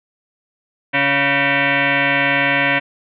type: tone with frequency modulation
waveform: sine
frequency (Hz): 139.3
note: C#3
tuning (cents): +9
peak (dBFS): -13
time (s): 0.93-2.8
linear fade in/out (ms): 20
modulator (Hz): 420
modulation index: 6
effects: none